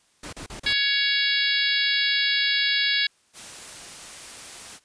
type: noise bursts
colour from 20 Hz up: pink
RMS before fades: -37 dBFS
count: 4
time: 0.23-0.731 s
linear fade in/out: 5 ms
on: 99 ms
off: 35 ms
type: harmonic tone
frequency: 559 Hz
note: C#5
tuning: 14 cents sharp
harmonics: 3 / 4 / 5 / 6 / 7 / 8 / 9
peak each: -26 / -27 / -31 / -27 / -26 / -29 / -32 dBFS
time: 0.66-3.07 s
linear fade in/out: 5 ms
type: noise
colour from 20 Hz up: white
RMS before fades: -40 dBFS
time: 3.33-4.8 s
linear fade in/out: 50 ms
effects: white hiss -63 dBFS RMS until 4.84 s + resampled to 22050 Hz